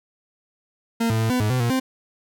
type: tone with pitch steps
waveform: 40% pulse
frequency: 229.8 / 111.4 / 112.2 / 250.7 / 106.1 / 127.2 / 118.6 / 260.7 Hz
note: A#3 / A2 / A2 / B3 / G#2 / C3 / A#2 / C4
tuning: -25 / +22 / +34 / +26 / +38 / -48 / +30 / -6 cents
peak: -18 dBFS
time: 1-1.8 s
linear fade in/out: 10 ms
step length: 100 ms
effects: none